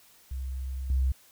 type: tone with level steps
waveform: sine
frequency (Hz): 65.41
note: C2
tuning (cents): 0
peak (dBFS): -31 / -22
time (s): 0.31-1.12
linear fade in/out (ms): 5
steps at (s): 0.9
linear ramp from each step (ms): 2
effects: white hiss -58 dBFS RMS until 1.31 s